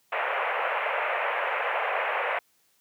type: band-pass noise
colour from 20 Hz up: pink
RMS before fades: -28 dBFS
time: 0.12-2.39 s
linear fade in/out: 5 ms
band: 500 to 2600 Hz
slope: 48 dB/octave
effects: white hiss -67 dBFS RMS until 2.8 s + high-pass 80 Hz 12 dB/octave